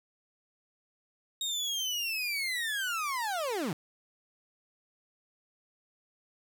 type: linear sweep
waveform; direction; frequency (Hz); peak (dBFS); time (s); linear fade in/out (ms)
30% pulse; down; 3756 to 136.5; -28; 1.41-3.73; 2
effects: none